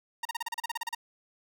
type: tone bursts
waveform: sawtooth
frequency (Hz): 929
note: A#5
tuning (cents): -6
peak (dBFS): -27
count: 13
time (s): 0.23-0.949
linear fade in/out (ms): 5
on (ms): 23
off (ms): 35
effects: none